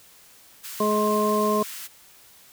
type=high-pass noise; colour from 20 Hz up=white; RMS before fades=-37 dBFS; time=0.63-1.88 s; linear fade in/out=20 ms; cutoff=1200 Hz; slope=24 dB/octave
type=harmonic tone; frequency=211.1 Hz; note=G#3; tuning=29 cents sharp; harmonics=1 / 2 / 3 / 5; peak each=-25 / -24 / -27 / -24 dBFS; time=0.8-1.63 s; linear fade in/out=5 ms
effects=white hiss -52 dBFS RMS until 2.52 s